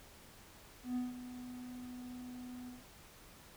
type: tone with ADSR envelope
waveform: triangle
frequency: 248.7 Hz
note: B3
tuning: 12 cents sharp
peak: -31 dBFS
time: 0.83-2.84 s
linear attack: 130 ms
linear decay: 170 ms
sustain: -12 dB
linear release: 160 ms
effects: pink hiss -58 dBFS RMS until 3.56 s